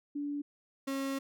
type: tone pair in turn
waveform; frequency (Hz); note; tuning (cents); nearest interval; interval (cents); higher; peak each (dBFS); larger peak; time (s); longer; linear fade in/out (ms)
sine / 35% pulse; 288.9 / 271.9; D4 / C#4; -28 / -33; minor second; 105; first; -33 / -31; second; 0.15-0.42 / 0.87-1.19; second; 10
effects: none